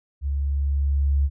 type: tone with level ramp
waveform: sine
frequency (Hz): 70.1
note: C#2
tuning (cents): +20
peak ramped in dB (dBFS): -22 to -16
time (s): 0.21-1.3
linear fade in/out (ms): 50
effects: none